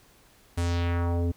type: tone with low-pass filter sweep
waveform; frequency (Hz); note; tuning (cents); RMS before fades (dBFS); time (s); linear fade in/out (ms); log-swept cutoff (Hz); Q
square; 86.2; F2; -22; -26; 0.57-1.32; 10; 11000 to 320; 1.6
effects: pink hiss -58 dBFS RMS until 1.36 s